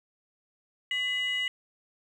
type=tone pair together; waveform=sine; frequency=2009 / 2904 Hz; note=B6 / F#7; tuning=+29 / -33 cents; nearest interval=tritone; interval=638 cents; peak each=-28 dBFS; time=0.91-1.48 s; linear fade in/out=2 ms; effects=tanh soft clip ceiling -23 dBFS + 10-bit